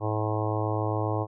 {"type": "harmonic tone", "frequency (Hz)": 107.5, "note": "A2", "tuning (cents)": -40, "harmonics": [1, 3, 4, 5, 6, 7, 8, 9, 10], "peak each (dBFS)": [-28, -33, -34, -35, -36, -36, -37, -38, -38], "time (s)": [0, 1.27], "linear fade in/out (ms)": 50, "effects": []}